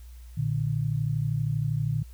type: tone pair together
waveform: sine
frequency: 116.54 / 149.19 Hz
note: A#2 / D3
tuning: 0 / +28 cents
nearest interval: major third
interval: 428 cents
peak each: -27 dBFS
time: 0.37-2.03 s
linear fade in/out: 10 ms
effects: added 60 Hz sine -42 dBFS peak until 2.13 s + white hiss -60 dBFS RMS until 2.13 s